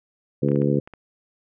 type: harmonic tone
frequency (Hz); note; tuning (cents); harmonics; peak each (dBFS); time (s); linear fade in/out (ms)
71.2; C#2; +47; 2 / 3 / 4 / 5 / 6 / 7; -22 / -24 / -25 / -26 / -27 / -27; 0.42-0.8; 10
type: clicks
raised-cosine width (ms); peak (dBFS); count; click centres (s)
0.5; -26; 6; 0.487 / 0.517 / 0.559 / 0.619 / 0.875 / 0.937
effects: none